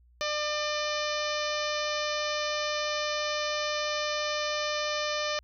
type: harmonic tone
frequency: 599 Hz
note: D5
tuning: 34 cents sharp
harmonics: 1 / 2 / 3 / 4 / 5 / 6 / 7 / 8 / 9 / 10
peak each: -32 / -35 / -37 / -38 / -39 / -40 / -40 / -41 / -42 / -42 dBFS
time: 0.21-5.39 s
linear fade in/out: 0 ms
effects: added 60 Hz sine -57 dBFS peak until 5.43 s